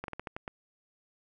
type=slowing click train; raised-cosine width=0.5 ms; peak=-22 dBFS; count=7; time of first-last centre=0.04-0.479 s; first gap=42 ms; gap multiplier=1.22; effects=none